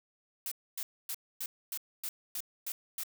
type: noise bursts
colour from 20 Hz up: blue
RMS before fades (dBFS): -37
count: 9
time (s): 0.46-3.035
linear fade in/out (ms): 2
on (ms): 55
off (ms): 260
effects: none